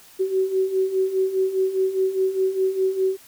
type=beating tone pair; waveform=sine; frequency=376.1 / 381 Hz; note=F#4 / G4; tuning=+28 / -49 cents; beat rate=4.9 Hz; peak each=-25 / -20 dBFS; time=0.19-3.17 s; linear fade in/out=20 ms; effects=white hiss -49 dBFS RMS until 3.27 s